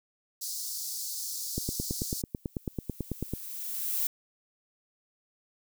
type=high-pass noise; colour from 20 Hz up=pink; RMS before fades=-36 dBFS; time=0.41-2.22 s; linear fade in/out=10 ms; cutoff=4500 Hz; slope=48 dB/octave
type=click train; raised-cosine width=3 ms; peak=-18 dBFS; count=17; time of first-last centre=1.58-3.336 s; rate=9.11 Hz
type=noise with exponential growth; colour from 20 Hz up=violet; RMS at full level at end=-28 dBFS; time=2.13-4.07 s; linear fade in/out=2 ms; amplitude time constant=420 ms
effects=none